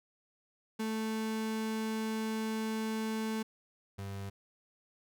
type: tone pair in turn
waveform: 35% pulse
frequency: 220 / 98.65 Hz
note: A3 / G2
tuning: 0 / +11 cents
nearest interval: octave + major second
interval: 1389 cents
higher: first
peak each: -31 / -37 dBFS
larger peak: first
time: 0.79-3.43 / 3.98-4.3 s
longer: first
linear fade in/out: 10 ms
effects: none